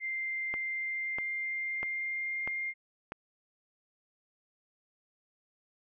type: tone with pitch glide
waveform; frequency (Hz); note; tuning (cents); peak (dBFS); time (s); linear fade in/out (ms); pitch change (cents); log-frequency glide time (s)
sine; 2093 to 2114; C7 to C7; 0 to +17; -32; 0-2.74; 50; +17; 0.69-2.54
type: click train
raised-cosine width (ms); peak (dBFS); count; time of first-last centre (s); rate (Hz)
0.5; -23; 5; 0.54-3.121; 1.55
effects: none